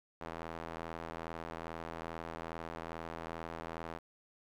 square tone with band-pass filter, 41.2 Hz, E1, in tune, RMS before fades -44 dBFS, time 0.2-3.99 s, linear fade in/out 20 ms, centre 910 Hz, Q 0.82, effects 11-bit

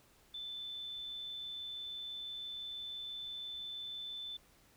sine tone with amplitude modulation, 3520 Hz, A7, in tune, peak -40 dBFS, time 0.34-4.37 s, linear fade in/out 5 ms, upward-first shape sine, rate 126 Hz, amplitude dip 25%, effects pink hiss -66 dBFS RMS until 4.76 s

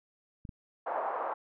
clicks, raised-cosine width 5 ms, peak -31 dBFS, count 2, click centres 0.452 / 0.492 s
pink band-pass noise, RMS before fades -34 dBFS, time 0.86-1.34 s, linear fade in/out 10 ms, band 590 to 1100 Hz, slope 24 dB/octave
effects none

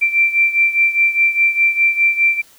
sine beating tone pair, 2349 / 2353.9 Hz, D7 / D7, 0 / +3 cents, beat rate 4.9 Hz, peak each -13 / -17 dBFS, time 0.01-2.42 s, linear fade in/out 20 ms, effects white hiss -48 dBFS RMS until 2.58 s

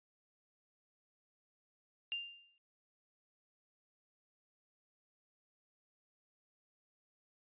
sine tone with exponential decay, 2794 Hz, F7, in tune, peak -34 dBFS, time 2.12-2.58 s, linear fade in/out 0 ms, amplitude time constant 98 ms, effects resampled to 8000 Hz

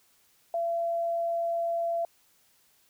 sine tone, 677 Hz, E5, 46 cents sharp, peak -26 dBFS, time 0.54-2.05 s, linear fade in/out 2 ms, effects white hiss -65 dBFS RMS until 2.89 s

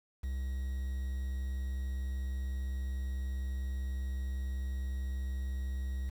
triangle tone with quantisation, 65.41 Hz, C2, in tune, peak -31 dBFS, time 0.23-6.1 s, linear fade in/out 10 ms, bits 9, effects none

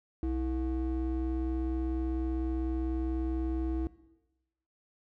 triangle ring-modulated tone, 194.1 Hz, G3, 17 cents flat, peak -24 dBFS, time 0.23-3.87 s, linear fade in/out 0 ms, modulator 132 Hz, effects noise-tail reverb RT60 1.0 s tail -17 dB re dry

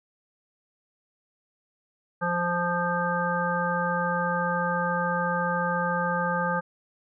harmonic tone, 174.61 Hz, F3, in tune, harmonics 1 / 3 / 5 / 7 / 9, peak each -30 / -30 / -30 / -30 / -30 dBFS, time 2.21-6.61 s, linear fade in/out 20 ms, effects none

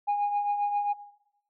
sine tone with tremolo, 820 Hz, G#5, 22 cents flat, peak -20 dBFS, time 0.07-0.94 s, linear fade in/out 20 ms, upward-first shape triangle, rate 7.5 Hz, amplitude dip 60%, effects noise-tail reverb RT60 0.9 s tail -18 dB re dry + tanh soft clip ceiling -21 dBFS

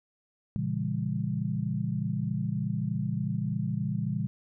sine chord, A# diminished seventh, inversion none, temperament just, 116.54 / 139.85 / 167.82 / 201.4 Hz, A#2 / C#3 / E3 / G3, 0 / +16 / +31 / +47 cents, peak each -33 dBFS, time 0.56-4.27 s, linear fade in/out 0 ms, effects none

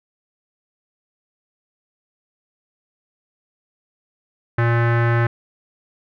square tone with low-pass filter, 117.5 Hz, A#2, 14 cents sharp, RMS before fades -17 dBFS, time 4.58-5.27 s, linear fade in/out 5 ms, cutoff 1700 Hz, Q 3.2, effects none

